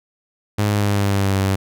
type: tone with pitch glide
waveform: sawtooth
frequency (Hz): 103.83 to 96.88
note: G#2 to G2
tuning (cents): 0 to -20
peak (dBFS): -12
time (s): 0.58-1.56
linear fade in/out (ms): 10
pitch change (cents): -120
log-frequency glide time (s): 0.7-1.38
effects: none